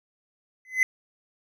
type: tone with exponential growth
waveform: triangle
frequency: 2034 Hz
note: C7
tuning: 50 cents flat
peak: -12 dBFS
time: 0.65-0.83 s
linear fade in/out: 1 ms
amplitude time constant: 37 ms
effects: none